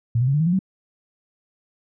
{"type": "tone with pitch steps", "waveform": "sine", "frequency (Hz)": [116.6, 126.42, 137.07, 148.61, 161.13, 174.7, 189.42], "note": ["A#2", "B2", "C#3", "D3", "E3", "F3", "F#3"], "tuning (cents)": [1, 41, -19, 21, -39, 1, 41], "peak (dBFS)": -16, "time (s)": [0.15, 0.591], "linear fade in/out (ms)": 5, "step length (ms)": 63, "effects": []}